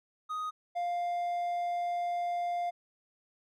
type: tone pair in turn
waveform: triangle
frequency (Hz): 1248 / 700.4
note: D#6 / F5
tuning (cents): +5 / +5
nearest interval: minor seventh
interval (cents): 1000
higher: first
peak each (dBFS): -31 / -28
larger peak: second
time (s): 0.29-0.51 / 0.75-2.71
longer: second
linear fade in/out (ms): 20
effects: none